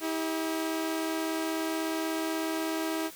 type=tone pair together; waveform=sawtooth; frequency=321.8 / 398.3 Hz; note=E4 / G4; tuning=-42 / +28 cents; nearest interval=major third; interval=370 cents; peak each=-26 / -33 dBFS; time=0-3.11 s; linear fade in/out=50 ms; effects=white hiss -48 dBFS RMS until 3.15 s